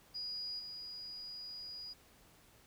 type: tone with level steps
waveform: sine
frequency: 4900 Hz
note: D#8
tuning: 27 cents flat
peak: -39 / -44 dBFS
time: 0.14-1.94 s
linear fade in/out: 20 ms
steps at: 0.59 s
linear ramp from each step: 5 ms
effects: pink hiss -64 dBFS RMS until 2.66 s